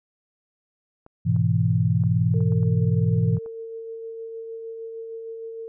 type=clicks; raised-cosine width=1 ms; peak=-32 dBFS; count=8; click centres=1.064 / 1.363 / 2.037 / 2.406 / 2.522 / 2.631 / 3.369 / 3.461 s
type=chord; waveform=sine; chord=E major; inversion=first; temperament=equal; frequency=103.83 / 123.47 / 164.81 Hz; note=G#2 / B2 / E3; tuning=0 / 0 / 0 cents; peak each=-22 dBFS; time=1.25-3.39 s; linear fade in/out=20 ms
type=tone with tremolo; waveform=sine; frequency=453 Hz; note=A#4; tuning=50 cents flat; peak=-31 dBFS; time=2.34-5.68 s; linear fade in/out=0 ms; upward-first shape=sine; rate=6.5 Hz; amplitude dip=25%
effects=none